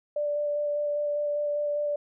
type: tone with vibrato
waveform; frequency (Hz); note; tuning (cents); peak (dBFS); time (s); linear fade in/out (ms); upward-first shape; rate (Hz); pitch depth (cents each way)
sine; 587.3; D5; 0; -25; 0.16-1.96; 5; square; 5; 8
effects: none